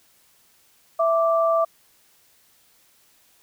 sine tone pair together, 660.6 / 1172 Hz, E5 / D6, +4 / -4 cents, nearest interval minor seventh, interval 992 cents, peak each -18 / -22 dBFS, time 0.99-1.65 s, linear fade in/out 10 ms, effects white hiss -59 dBFS RMS until 3.42 s

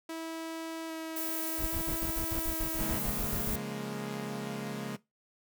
sawtooth tone with vibrato, 323.9 Hz, E4, 30 cents flat, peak -33 dBFS, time 0.09-2.99 s, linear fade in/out 5 ms, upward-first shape square, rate 0.62 Hz, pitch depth 9 cents each way
violet noise, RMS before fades -36 dBFS, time 1.16-3.56 s, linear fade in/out 5 ms
brown noise bursts, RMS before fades -36 dBFS, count 14, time 1.58-3.559 s, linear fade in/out 10 ms, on 94 ms, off 51 ms
sawtooth chord, Bb minor seventh, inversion first, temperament equal, 138.59 / 174.61 / 207.7 / 233.1 Hz, Db3 / F3 / Ab3 / Bb3, 0 / 0 / 0 / 0 cents, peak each -37 / -41 / -35 / -38 dBFS, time 2.78-4.97 s, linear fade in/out 20 ms
effects noise-tail reverb RT60 0.2 s tail -19 dB re dry

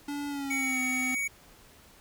square tone with pitch glide, 287.4 to 256 Hz, D4 to C4, -37 to -38 cents, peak -33 dBFS, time 0.08-1.15 s, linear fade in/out 5 ms, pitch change -201 cents, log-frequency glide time 0.28-0.8 s
square tone, 2245 Hz, C#7, 21 cents sharp, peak -29 dBFS, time 0.5-1.28 s, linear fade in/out 10 ms
effects pink hiss -56 dBFS RMS until 2 s

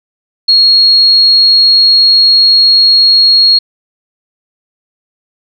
sine tone, 4297 Hz, C8, 45 cents sharp, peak -3 dBFS, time 0.48-3.59 s, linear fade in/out 10 ms, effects none

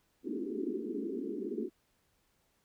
white band-pass noise, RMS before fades -37 dBFS, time 0.23-1.7 s, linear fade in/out 50 ms, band 210 to 420 Hz, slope 96 dB/octave, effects pink hiss -74 dBFS RMS until 2.64 s

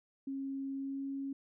sine tone with pitch glide, 271.9 to 274.1 Hz, C#4 to C#4, -33 to -19 cents, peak -36 dBFS, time 0.27-1.33 s, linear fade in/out 5 ms, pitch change +14 cents, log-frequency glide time 0.74-1.05 s, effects none

